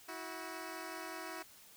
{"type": "tone pair together", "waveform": "10% pulse", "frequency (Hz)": [324.8, 370], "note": ["E4", "F#4"], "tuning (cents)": [-26, 0], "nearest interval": "major second", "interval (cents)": 226, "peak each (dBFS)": [-37, -38], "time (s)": [0.08, 1.43], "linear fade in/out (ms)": 10, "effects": ["white hiss -59 dBFS RMS until 1.76 s"]}